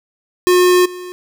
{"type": "tone with level steps", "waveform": "square", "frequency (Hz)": 360.6, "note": "F#4", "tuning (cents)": -45, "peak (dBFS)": [-9, -28], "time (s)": [0.47, 1.12], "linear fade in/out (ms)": 0, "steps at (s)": 0.85, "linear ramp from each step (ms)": 10, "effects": []}